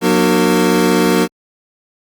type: tone cluster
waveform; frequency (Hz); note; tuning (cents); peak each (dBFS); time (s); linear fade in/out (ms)
square; 181.7 / 238 / 302.9 / 372.3 / 461.8; F#3 / A#3 / D#4 / F#4 / A#4; -31 / +36 / -46 / +11 / -16; -18; 0.01-1.28; 50
effects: Opus 48 kbps